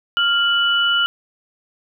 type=tone pair together; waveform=sine; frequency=1396.9 / 2960 Hz; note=F6 / F#7; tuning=0 / 0 cents; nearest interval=octave + minor second; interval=1300 cents; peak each=-17 dBFS; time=0.17-1.06 s; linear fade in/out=0 ms; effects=none